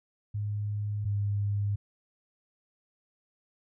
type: tone pair in turn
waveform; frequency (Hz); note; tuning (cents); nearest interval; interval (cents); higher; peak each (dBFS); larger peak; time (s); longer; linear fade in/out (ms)
sine; 103.83 / 101.81; G#2 / G#2; 0 / -34; unison; 34; first; -29 / -26; second; 0.34-1.05 / 1.05-1.76; neither; 10
effects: none